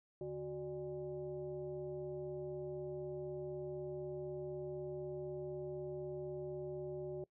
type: tone with frequency modulation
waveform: sine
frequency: 370 Hz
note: F#4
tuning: in tune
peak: -40 dBFS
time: 0.21-7.24 s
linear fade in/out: 2 ms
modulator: 224 Hz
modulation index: 0.86
effects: noise-tail reverb RT60 0.1 s tail -22 dB re dry